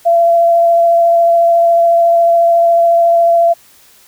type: tone with vibrato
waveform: sine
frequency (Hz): 679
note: F5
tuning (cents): -49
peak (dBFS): -6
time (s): 0.05-3.54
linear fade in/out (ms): 20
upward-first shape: sine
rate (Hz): 14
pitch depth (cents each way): 10
effects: white hiss -45 dBFS RMS until 4.07 s